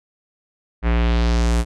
square tone with low-pass filter sweep, 58.2 Hz, A#1, 2 cents flat, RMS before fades -17 dBFS, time 0.82-1.65 s, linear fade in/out 50 ms, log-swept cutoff 2000 to 10000 Hz, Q 1.6, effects none

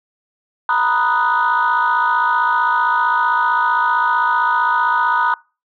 sine chord, B major seventh, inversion third, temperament equal, 932.3 / 987.8 / 1244.5 / 1480 Hz, A#5 / B5 / D#6 / F#6, 0 / 0 / 0 / 0 cents, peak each -18 dBFS, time 0.69-5.34 s, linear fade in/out 2 ms, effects noise-tail reverb RT60 0.3 s tail -23 dB re dry + tanh soft clip ceiling -7 dBFS

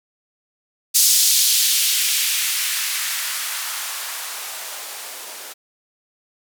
violet noise with band-pass filter sweep, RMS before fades -21 dBFS, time 0.94-5.54 s, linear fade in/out 20 ms, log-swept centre 5200 to 410 Hz, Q 1.2, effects none

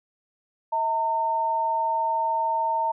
sine tone pair together, 643.5 / 910 Hz, E5 / A#5, -42 / -42 cents, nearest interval tritone, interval 600 cents, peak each -30 / -22 dBFS, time 0.72-2.92 s, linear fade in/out 10 ms, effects none

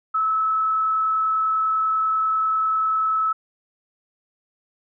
sine tone with frequency modulation, 1300 Hz, E6, 24 cents flat, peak -18 dBFS, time 0.14-3.33 s, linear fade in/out 10 ms, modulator 30.2 Hz, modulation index 0.43, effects none

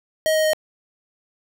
square tone with pitch steps, 630 / 626 / 622 Hz, D#5 / D#5 / D#5, +21 / +10 / -1 cents, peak -17 dBFS, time 0.26-0.533 s, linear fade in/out 0 ms, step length 91 ms, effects none

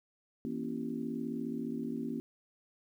harmonic tone with a mistuned harmonic, 55 Hz, A1, in tune, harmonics 3 / 4 / 5 / 6 / 7, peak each -46 / -37 / -39 / -44 / -45 dBFS, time 0.45-2.2 s, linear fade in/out 0 ms, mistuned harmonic 4, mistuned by +120 cents, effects 11-bit

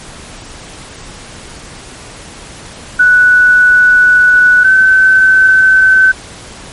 sine tone pair in turn, 1480 / 1528.7 Hz, F#6 / G6, 0 / -44 cents, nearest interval minor second, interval 56 cents, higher second, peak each -3 dBFS, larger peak neither, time 2.99-4.64 / 4.64-6.12 s, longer first, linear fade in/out 10 ms, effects pink hiss -31 dBFS RMS until 6.72 s + MP3 48 kbps

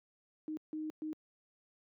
sine tone bursts at uneven times, 310.2 Hz, D#4, 5 cents flat, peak -36 dBFS, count 3, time 0.48-0.57 / 0.73-0.9 / 1.02-1.13 s, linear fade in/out 0 ms, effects high-pass 200 Hz 12 dB/octave

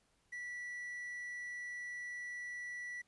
triangle tone with quantisation, 1955 Hz, B6, 18 cents flat, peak -40 dBFS, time 0.32-3.02 s, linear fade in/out 10 ms, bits 11, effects pink hiss -75 dBFS RMS until 3.07 s + resampled to 24000 Hz

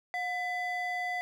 triangle ring-modulated tone, 1361 Hz, F6, 45 cents flat, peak -26 dBFS, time 0.14-1.21 s, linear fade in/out 0 ms, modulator 641 Hz, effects none

